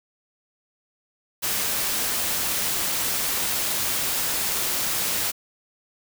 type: noise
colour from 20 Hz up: white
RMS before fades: -25 dBFS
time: 1.42-5.32 s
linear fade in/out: 20 ms
effects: none